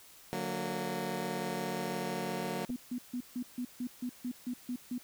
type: chord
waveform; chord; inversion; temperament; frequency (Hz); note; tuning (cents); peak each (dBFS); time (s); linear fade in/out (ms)
15% pulse; D augmented; none; just; 146.83 / 183.54 / 229.4; D3 / F#3 / A#3; 0 / -14 / -28; -36 / -31 / -32; 0.33-2.65; 0
type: tone bursts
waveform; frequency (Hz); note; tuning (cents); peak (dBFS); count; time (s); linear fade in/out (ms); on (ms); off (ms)
sine; 246.9; B3; 0; -33; 11; 2.69-4.982; 5; 72; 150
type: clicks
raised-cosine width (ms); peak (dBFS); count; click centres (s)
2; -33; 2; 2.697 / 2.703
effects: white hiss -56 dBFS RMS until 5.03 s